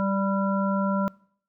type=harmonic tone with a mistuned harmonic; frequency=195.5 Hz; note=G3; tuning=4 cents flat; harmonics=1 / 3 / 5 / 7; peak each=-24 / -29 / -31 / -32 dBFS; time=0-1.08 s; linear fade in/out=0 ms; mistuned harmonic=5; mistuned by=+19 cents; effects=noise-tail reverb RT60 0.6 s tail -24 dB re dry